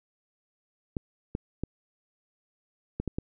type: clicks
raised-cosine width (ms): 3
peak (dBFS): -17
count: 6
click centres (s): 0.968 / 1.351 / 1.636 / 3 / 3.077 / 3.185
effects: none